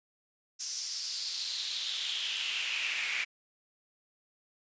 brown noise with high-pass filter sweep, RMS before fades -35 dBFS, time 0.59-3.25 s, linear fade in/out 20 ms, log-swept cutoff 5800 to 2200 Hz, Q 4.5, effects resampled to 16000 Hz

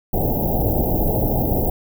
pink band-stop noise, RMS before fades -19 dBFS, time 0.13-1.7 s, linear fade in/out 5 ms, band 840 to 13000 Hz, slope 96 dB/octave, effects none

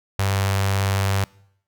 sawtooth tone with notch filter, 98 Hz, G2, in tune, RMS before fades -21 dBFS, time 0.19-1.24 s, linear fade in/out 0 ms, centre 260 Hz, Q 0.52, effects noise-tail reverb RT60 0.7 s tail -24 dB re dry

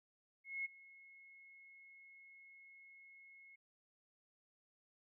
sine tone with ADSR envelope, 2173 Hz, C#7, 35 cents flat, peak -37 dBFS, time 0.44-3.56 s, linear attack 210 ms, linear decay 18 ms, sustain -21 dB, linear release 11 ms, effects none

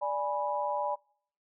sine chord, G# diminished, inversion second, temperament equal with one note detuned, 587.3 / 830.6 / 983.2 Hz, D5 / G#5 / B5, 0 / 0 / -8 cents, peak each -33 dBFS, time 0.01-0.96 s, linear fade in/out 20 ms, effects noise-tail reverb RT60 0.6 s tail -26 dB re dry

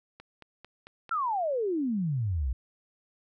click train, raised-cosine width 0.3 ms, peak -30 dBFS, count 5, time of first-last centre 0.2-1.093 s, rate 4.48 Hz
sine exponential sweep, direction down, 1396.9 to 57.6 Hz, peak -26 dBFS, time 1.11-2.53 s, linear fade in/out 5 ms
effects none

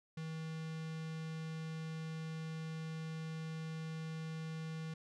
square tone with notch filter, 160 Hz, D#3, 49 cents sharp, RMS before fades -43 dBFS, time 0.17-4.94 s, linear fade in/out 5 ms, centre 670 Hz, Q 1.1, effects low-pass 6000 Hz 12 dB/octave

